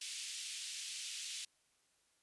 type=band-pass noise; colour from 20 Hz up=pink; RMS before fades=-45 dBFS; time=0.01-1.45 s; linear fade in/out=5 ms; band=2700 to 10000 Hz; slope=24 dB/octave; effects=white hiss -75 dBFS RMS until 2.22 s + resampled to 24000 Hz